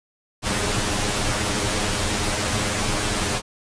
pink noise with comb filter, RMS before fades -23 dBFS, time 0.42-3.42 s, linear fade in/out 50 ms, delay 9.7 ms, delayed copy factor +0.95, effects resampled to 22050 Hz

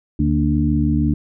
harmonic tone with a mistuned harmonic, 74 Hz, D2, 14 cents sharp, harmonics 1 / 2 / 3 / 4, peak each -20 / -20 / -20 / -20 dBFS, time 0.19-1.14 s, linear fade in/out 5 ms, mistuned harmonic 3, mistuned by +59 cents, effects none

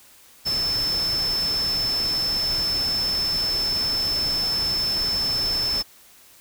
sine tone in noise, 5274 Hz, E8, in tune, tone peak -21 dBFS, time 0.45-5.83 s, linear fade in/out 20 ms, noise pink, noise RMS -33 dBFS, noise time 0.45-5.83 s, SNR +9 dB, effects white hiss -51 dBFS RMS until 6.4 s

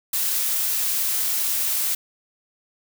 blue noise, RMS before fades -23 dBFS, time 0.13-1.95 s, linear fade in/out 5 ms, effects none

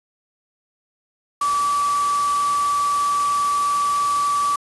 sine tone in noise, 1153 Hz, D6, 32 cents flat, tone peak -17 dBFS, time 1.41-4.56 s, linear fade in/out 5 ms, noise white, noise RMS -31 dBFS, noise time 1.41-4.56 s, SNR +11 dB, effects resampled to 24000 Hz

